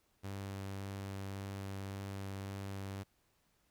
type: tone with vibrato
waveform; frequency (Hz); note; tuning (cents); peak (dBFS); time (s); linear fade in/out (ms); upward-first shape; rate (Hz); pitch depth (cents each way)
sawtooth; 98; G2; 0; -37; 0.23-3.04; 20; sine; 1.8; 8
effects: pink hiss -75 dBFS RMS until 3.7 s